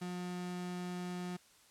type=tone; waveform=35% pulse; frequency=179 Hz; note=F3; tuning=43 cents sharp; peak=-37 dBFS; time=0.01-1.37 s; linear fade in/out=10 ms; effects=white hiss -64 dBFS RMS until 1.7 s + low-pass 10000 Hz 12 dB/octave